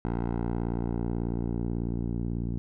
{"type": "tone with low-pass filter sweep", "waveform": "10% pulse", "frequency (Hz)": 58.27, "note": "A#1", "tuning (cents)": 0, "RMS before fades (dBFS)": -30, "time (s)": [0.05, 2.58], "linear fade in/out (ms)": 0, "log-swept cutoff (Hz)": [1100, 240], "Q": 0.78, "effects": []}